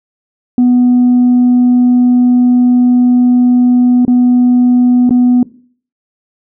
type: tone with dropouts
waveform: sine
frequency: 246.9 Hz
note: B3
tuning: in tune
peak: -3 dBFS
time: 0.58-5.43 s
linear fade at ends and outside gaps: 2 ms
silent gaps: 4.051-4.079 / 5.094-5.107 s
effects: noise-tail reverb RT60 0.5 s tail -20 dB re dry + tanh soft clip ceiling -3 dBFS